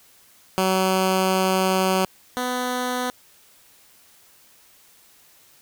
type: tone pair in turn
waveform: 10% pulse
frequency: 188.3 / 249.8 Hz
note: F#3 / B3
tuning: +31 / +20 cents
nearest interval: perfect fourth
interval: 489 cents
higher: second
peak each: -10 / -15 dBFS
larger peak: first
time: 0.58-2.05 / 2.37-3.1 s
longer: first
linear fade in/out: 0 ms
effects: white hiss -54 dBFS RMS until 5.61 s